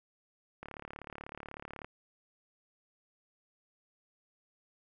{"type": "click train", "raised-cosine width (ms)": 0.5, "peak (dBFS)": -28, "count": 45, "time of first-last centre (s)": [0.63, 1.845], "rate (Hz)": 36.2, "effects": []}